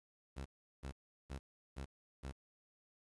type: tone bursts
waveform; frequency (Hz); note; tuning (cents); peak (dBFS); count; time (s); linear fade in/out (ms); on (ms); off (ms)
sawtooth; 67.5; C#2; -45; -39; 5; 0.36-2.325; 20; 97; 370
effects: resampled to 24000 Hz + 11-bit